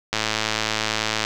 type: click train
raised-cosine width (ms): 0.2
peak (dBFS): -4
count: 123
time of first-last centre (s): 0.13-1.249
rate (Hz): 109
effects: none